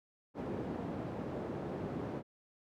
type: band-pass noise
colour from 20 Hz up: white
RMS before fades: -40 dBFS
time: 0.34-2.23 s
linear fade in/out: 50 ms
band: 110 to 410 Hz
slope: 12 dB/octave
effects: none